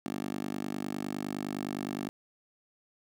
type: tone with high-pass filter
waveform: 10% pulse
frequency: 49.78 Hz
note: G1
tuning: 27 cents sharp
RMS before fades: -36 dBFS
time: 0.06-2.09 s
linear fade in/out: 0 ms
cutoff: 250 Hz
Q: 2
effects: none